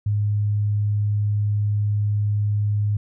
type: tone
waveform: sine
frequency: 103.9 Hz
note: G#2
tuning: 1 cent sharp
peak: -18 dBFS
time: 0.06-2.97 s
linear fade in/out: 5 ms
effects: none